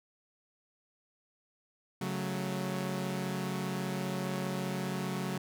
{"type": "chord", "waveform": "sawtooth", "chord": "F# minor", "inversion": "second", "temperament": "equal", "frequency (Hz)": [138.59, 185, 220], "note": ["C#3", "F#3", "A3"], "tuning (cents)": [0, 0, 0], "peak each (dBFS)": [-34, -31, -37], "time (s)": [2.01, 5.38], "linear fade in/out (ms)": 5, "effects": []}